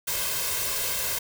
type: noise with comb filter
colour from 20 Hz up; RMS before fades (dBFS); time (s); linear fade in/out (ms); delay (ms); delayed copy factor
white; -28; 0.07-1.19; 10; 1.9; +0.75
effects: none